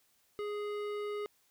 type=tone with hard clipping; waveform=sine; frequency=415.3 Hz; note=G#4; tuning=in tune; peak=-37 dBFS; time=0.39-1.26 s; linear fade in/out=0 ms; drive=14 dB; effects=white hiss -71 dBFS RMS until 1.5 s